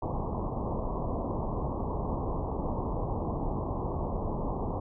pink low-pass noise, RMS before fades -32 dBFS, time 0.02-4.8 s, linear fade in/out 5 ms, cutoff 1100 Hz, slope 96 dB/octave, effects none

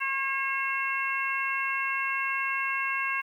harmonic tone, 541 Hz, C#5, 42 cents flat, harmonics 2 / 3 / 4 / 5, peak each -32 / -32 / -32 / -32 dBFS, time 0-3.22 s, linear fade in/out 20 ms, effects 10-bit

